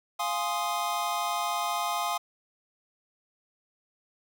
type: chord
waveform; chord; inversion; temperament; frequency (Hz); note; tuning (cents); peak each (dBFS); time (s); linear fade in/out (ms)
square; F minor seventh; none; equal; 698.5 / 830.6 / 1046.5 / 1244.5; F5 / Ab5 / C6 / Eb6; 0 / 0 / 0 / 0; -34; 0.19-2.18; 10
effects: none